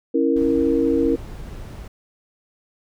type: chord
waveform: sine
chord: A# diminished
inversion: first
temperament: equal with one note detuned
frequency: 274.6 / 329.6 / 466.2 Hz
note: C#4 / E4 / A#4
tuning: -16 / 0 / 0 cents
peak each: -20 dBFS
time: 0.14-1.16 s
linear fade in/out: 10 ms
type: noise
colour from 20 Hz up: brown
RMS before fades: -34 dBFS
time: 0.36-1.88 s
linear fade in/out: 5 ms
effects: none